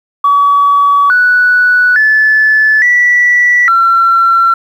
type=tone with pitch steps; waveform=sine; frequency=1137 / 1478 / 1736 / 1955 / 1357 Hz; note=C#6 / F#6 / A6 / B6 / E6; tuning=+44 / -2 / -24 / -18 / +50 cents; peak=-4 dBFS; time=0.24-4.54 s; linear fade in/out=5 ms; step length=860 ms; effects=tanh soft clip ceiling 0 dBFS + 7-bit